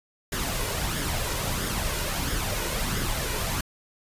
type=noise with flanger; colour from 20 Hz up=pink; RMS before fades=-28 dBFS; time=0.32-3.61 s; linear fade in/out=5 ms; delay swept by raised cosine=0.58 to 2.08 ms; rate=1.5 Hz; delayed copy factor=+0.5; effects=resampled to 32000 Hz